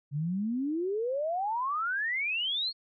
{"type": "exponential sweep", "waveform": "sine", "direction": "up", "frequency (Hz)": [137.5, 4406], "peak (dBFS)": -28, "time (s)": [0.11, 2.73], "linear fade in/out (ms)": 50, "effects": []}